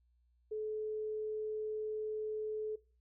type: tone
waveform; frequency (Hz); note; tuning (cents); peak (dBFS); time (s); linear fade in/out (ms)
sine; 430.4; A4; -38; -36; 0.51-2.76; 10
effects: noise-tail reverb RT60 0.4 s tail -22 dB re dry + added 60 Hz sine -69 dBFS peak until 3 s